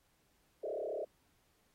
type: tone with frequency modulation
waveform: sine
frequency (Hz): 523.3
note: C5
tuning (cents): 0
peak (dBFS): -36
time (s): 0.63-1.05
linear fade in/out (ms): 10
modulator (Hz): 34.5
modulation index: 3.8
effects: pink hiss -74 dBFS RMS until 1.74 s + AAC 48 kbps